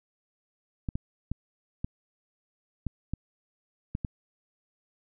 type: clicks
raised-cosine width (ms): 5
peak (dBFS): -18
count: 8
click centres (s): 0.888 / 0.955 / 1.316 / 1.845 / 2.867 / 3.136 / 3.951 / 4.048
effects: none